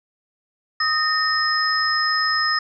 sine tone cluster, 1258 / 1831 / 5130 Hz, D#6 / A#6 / E8, +19 / -32 / -48 cents, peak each -22 dBFS, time 0.8-2.59 s, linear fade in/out 5 ms, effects none

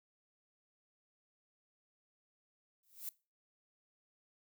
violet noise with exponential growth, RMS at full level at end -39 dBFS, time 2.83-3.09 s, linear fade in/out 2 ms, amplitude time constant 55 ms, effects noise-tail reverb RT60 0.3 s tail -21 dB re dry

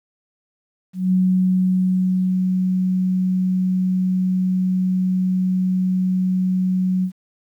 sine tone with ADSR envelope, 185 Hz, F#3, in tune, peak -13 dBFS, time 0.93-7.12 s, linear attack 190 ms, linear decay 1200 ms, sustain -3 dB, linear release 85 ms, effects 9-bit

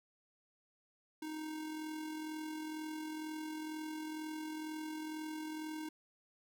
square tone with amplitude modulation, 311.1 Hz, D#4, in tune, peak -40 dBFS, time 1.22-5.89 s, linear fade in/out 5 ms, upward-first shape sine, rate 42.1 Hz, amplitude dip 35%, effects none

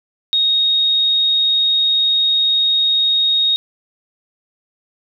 sine tone, 3738 Hz, A#7, 4 cents sharp, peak -12 dBFS, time 0.33-3.56 s, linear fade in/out 0 ms, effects 9-bit

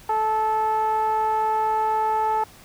10% pulse tone with low-pass filter, 435.9 Hz, A4, 16 cents flat, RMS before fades -22 dBFS, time 0.09-2.44 s, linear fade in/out 5 ms, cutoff 940 Hz, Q 4.2, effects pink hiss -48 dBFS RMS until 2.64 s

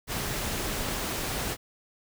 pink noise with amplitude modulation, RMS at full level -30 dBFS, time 0.07-1.57 s, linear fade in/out 50 ms, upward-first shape sine, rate 256 Hz, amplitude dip 30%, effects none

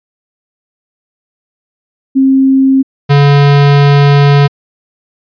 sine / square tone pair in turn, 267.2 / 142.53 Hz, C4 / C#3, +36 / +49 cents, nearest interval major seventh, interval 1087 cents, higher first, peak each -4 dBFS, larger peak neither, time 2.15-2.83 / 3.09-4.48 s, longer second, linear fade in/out 20 ms, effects resampled to 11025 Hz

